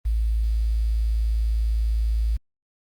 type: tone with quantisation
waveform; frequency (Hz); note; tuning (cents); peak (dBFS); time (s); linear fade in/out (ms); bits
sine; 55; A1; 0; -19; 0.05-2.37; 10; 8
effects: Opus 32 kbps